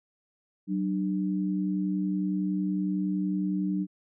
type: tone pair together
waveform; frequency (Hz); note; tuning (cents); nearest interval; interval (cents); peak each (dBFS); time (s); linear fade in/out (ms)
sine; 188.67 / 299.5; F#3 / D4; +34 / +34; minor sixth; 800; -27 / -30; 0.67-3.87; 50
effects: none